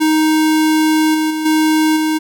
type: tone with level steps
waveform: square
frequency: 312.2 Hz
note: D#4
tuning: 6 cents sharp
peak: -11 / -14 / -18 / -11 / -14 dBFS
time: 0-2.19 s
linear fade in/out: 20 ms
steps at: 1.14 / 1.3 / 1.45 / 1.96 s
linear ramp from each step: 10 ms
effects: none